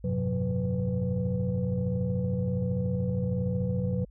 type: tone cluster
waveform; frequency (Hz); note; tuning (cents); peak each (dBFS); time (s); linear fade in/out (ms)
sine; 91.8 / 104.9 / 126.2 / 181.5 / 496.8; F#2 / G#2 / B2 / F#3 / B4; -13 / +18 / +38 / -33 / +10; -33 / -34 / -30 / -29 / -34; 0.04-4.05; 5
effects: tanh soft clip ceiling -18 dBFS + added 50 Hz sine -49 dBFS peak until 4.1 s